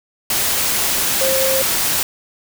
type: tone in noise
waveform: sine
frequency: 531 Hz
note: C5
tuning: 25 cents sharp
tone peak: -17 dBFS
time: 1.21-1.62 s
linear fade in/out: 2 ms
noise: white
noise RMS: -18 dBFS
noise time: 0.3-2.03 s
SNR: -2 dB
effects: none